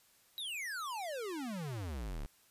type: exponential sweep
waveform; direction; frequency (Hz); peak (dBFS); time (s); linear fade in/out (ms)
square; down; 3951 to 31.74; -39; 0.38-2.26; 0
effects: white hiss -67 dBFS RMS until 2.5 s + resampled to 32000 Hz